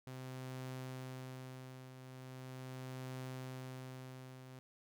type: tone with tremolo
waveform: sawtooth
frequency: 129.4 Hz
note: C3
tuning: 19 cents flat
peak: -39 dBFS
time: 0.07-4.59 s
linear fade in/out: 0 ms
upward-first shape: triangle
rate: 0.4 Hz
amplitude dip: 65%
effects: none